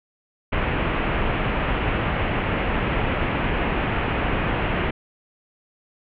pink low-pass noise, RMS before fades -23 dBFS, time 0.52-4.91 s, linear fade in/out 10 ms, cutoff 2900 Hz, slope 48 dB/octave, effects none

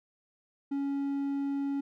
triangle tone, 279 Hz, C#4, 11 cents sharp, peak -27 dBFS, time 0.71-1.81 s, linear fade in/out 10 ms, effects none

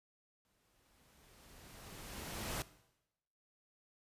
pink noise with exponential growth, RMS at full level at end -39 dBFS, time 0.45-2.62 s, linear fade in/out 0 ms, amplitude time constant 470 ms, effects noise-tail reverb RT60 0.9 s tail -18 dB re dry + resampled to 32000 Hz

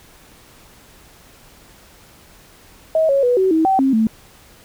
sine tone with pitch steps, 638 / 552 / 490.7 / 378.3 / 320.3 / 769 / 267.9 / 221.3 Hz, D#5 / C#5 / B4 / F#4 / E4 / G5 / C4 / A3, +43 / -7 / -11 / +38 / -50 / -33 / +41 / +10 cents, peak -12 dBFS, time 2.95-4.07 s, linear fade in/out 2 ms, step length 140 ms, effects pink hiss -47 dBFS RMS until 4.64 s

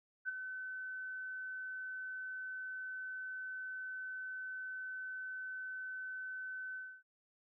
sine tone with ADSR envelope, 1519 Hz, F#6, 45 cents sharp, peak -33 dBFS, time 0.25-7.03 s, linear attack 37 ms, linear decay 16 ms, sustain -8 dB, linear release 280 ms, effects none

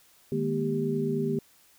sine tone cluster, 153 / 207.3 / 236.7 / 394.1 Hz, D#3 / G#3 / A#3 / G4, -29 / -3 / +27 / +9 cents, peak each -31 / -35 / -30 / -29 dBFS, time 0.32-1.39 s, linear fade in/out 2 ms, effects white hiss -60 dBFS RMS until 1.78 s

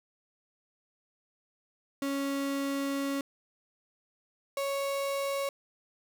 35% pulse tone pair in turn, 277.2 / 554.4 Hz, C#4 / C#5, 0 / 0 cents, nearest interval octave, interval 1200 cents, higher second, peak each -28 dBFS, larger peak neither, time 2.02-3.21 / 4.57-5.49 s, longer first, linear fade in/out 2 ms, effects none

